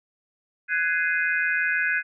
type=chord; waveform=sine; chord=Ab dominant seventh; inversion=third; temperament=just; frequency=1495.1 / 1661.2 / 2077 / 2492 Hz; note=Gb6 / Ab6 / C7 / Eb7; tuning=+18 / 0 / -13 / +2 cents; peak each=-25 / -25 / -30 / -29 dBFS; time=0.68-2.03 s; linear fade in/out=50 ms; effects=none